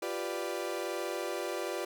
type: chord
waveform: 35% pulse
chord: G dominant seventh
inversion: third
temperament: equal with one note detuned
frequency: 349.2 / 390.4 / 493.9 / 587.3 Hz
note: F4 / G4 / B4 / D5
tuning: 0 / -7 / 0 / 0 cents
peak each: -37 / -38 / -38 / -37 dBFS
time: 0.02-1.85 s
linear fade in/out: 5 ms
effects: none